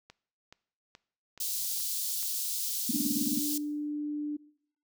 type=click train; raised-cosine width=0.2 ms; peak=-31 dBFS; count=6; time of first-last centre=0.1-2.228 s; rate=2.35 Hz
type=high-pass noise; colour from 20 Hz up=white; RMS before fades=-33 dBFS; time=1.4-3.58 s; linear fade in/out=5 ms; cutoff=3900 Hz; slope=24 dB/octave
type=tone bursts; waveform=sine; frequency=233.1 Hz; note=A#3; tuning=in tune; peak=-26 dBFS; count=10; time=2.89-3.39 s; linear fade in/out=5 ms; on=23 ms; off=30 ms
type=tone with pitch glide; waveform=sine; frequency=293.7 to 296.4 Hz; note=D4 to D4; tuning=0 to +16 cents; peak=-31 dBFS; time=2.93-4.37 s; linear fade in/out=10 ms; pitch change=+16 cents; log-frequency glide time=3.16-3.8 s
effects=noise-tail reverb RT60 0.6 s tail -20 dB re dry